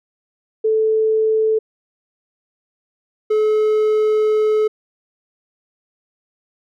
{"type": "tone pair in turn", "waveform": ["sine", "triangle"], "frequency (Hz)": [438.2, 429.7], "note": ["A4", "A4"], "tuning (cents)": [-7, -41], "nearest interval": "unison", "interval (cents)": 34, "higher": "first", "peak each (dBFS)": [-13, -11], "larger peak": "second", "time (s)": [[0.64, 1.59], [3.3, 4.68]], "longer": "second", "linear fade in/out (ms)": 10, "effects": []}